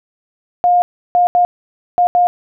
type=tone bursts at uneven times; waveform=sine; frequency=710 Hz; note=F5; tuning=28 cents sharp; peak=-8 dBFS; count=5; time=0.64-0.82 / 1.15-1.27 / 1.35-1.45 / 1.98-2.07 / 2.15-2.27 s; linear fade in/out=0 ms; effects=none